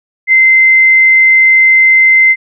sine tone, 2073 Hz, C7, 17 cents flat, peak -3 dBFS, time 0.27-2.36 s, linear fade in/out 50 ms, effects none

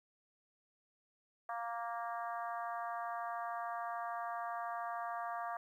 harmonic tone, 233.1 Hz, A#3, in tune, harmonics 3 / 4 / 5 / 6 / 7 / 8, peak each -41 / -46 / -43 / -53 / -50 / -56 dBFS, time 1.49-5.57 s, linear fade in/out 2 ms, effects 12-bit

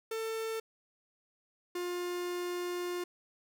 45% pulse tone pair in turn, 446.6 / 354.5 Hz, A4 / F4, +26 / +26 cents, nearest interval major third, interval 400 cents, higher first, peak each -34 / -34 dBFS, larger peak neither, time 0.11-0.6 / 1.75-3.04 s, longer second, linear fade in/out 5 ms, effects none

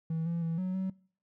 triangle tone with pitch steps, 162.1 / 169.1 / 164.8 / 185.1 / 189 Hz, E3 / E3 / E3 / F#3 / F#3, -29 / +44 / 0 / +1 / +37 cents, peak -27 dBFS, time 0.1-0.9 s, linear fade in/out 5 ms, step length 160 ms, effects noise-tail reverb RT60 0.5 s tail -25 dB re dry + tanh soft clip ceiling -24 dBFS

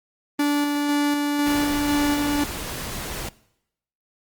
45% pulse tone with tremolo, 290.6 Hz, D4, 18 cents flat, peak -18 dBFS, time 0.39-2.44 s, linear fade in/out 5 ms, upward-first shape square, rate 2 Hz, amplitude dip 25%
pink noise, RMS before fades -31 dBFS, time 1.46-3.29 s, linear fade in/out 5 ms
effects noise-tail reverb RT60 0.8 s tail -21 dB re dry + Opus 32 kbps

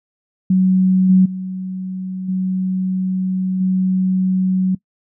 sine tone with level steps, 186.6 Hz, F#3, 15 cents sharp, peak -10 / -7 / -22 / -16 / -13 dBFS, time 0.5-4.75 s, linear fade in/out 5 ms, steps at 1.09 / 1.25 / 2.28 / 3.6 s, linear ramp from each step 10 ms, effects noise-tail reverb RT60 0.1 s tail -21 dB re dry

